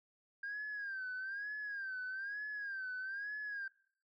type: tone with vibrato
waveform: sine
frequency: 1601 Hz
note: G6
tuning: 36 cents sharp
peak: -38 dBFS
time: 0.43-3.68 s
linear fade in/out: 5 ms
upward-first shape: sine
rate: 1.1 Hz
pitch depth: 110 cents each way
effects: noise-tail reverb RT60 0.6 s tail -24 dB re dry + tanh soft clip ceiling -36 dBFS